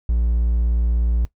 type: tone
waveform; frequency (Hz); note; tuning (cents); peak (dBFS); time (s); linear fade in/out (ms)
triangle; 58.27; A#1; 0; -14; 0.09-1.25; 0
effects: noise-tail reverb RT60 0.1 s tail -17 dB re dry